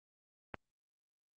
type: click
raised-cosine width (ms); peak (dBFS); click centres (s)
0.5; -24; 0.543
effects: Opus 24 kbps